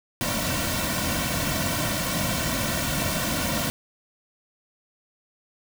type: noise with comb filter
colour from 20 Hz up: pink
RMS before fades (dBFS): -26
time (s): 0.21-3.7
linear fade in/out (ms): 0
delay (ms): 2.4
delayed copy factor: -0.85
effects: none